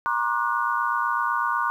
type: tone cluster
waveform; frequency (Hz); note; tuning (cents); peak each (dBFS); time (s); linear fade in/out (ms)
sine; 946 / 1074 / 1182 / 1465; A#5 / C6 / D6 / F#6; +25 / +45 / +11 / -18; -27; 0.06-1.7; 0
effects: 9-bit